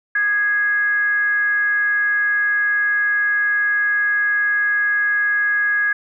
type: tone with frequency modulation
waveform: sine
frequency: 1661.2 Hz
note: G#6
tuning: in tune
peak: -15 dBFS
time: 0.15-5.93 s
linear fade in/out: 5 ms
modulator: 437 Hz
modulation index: 0.29
effects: none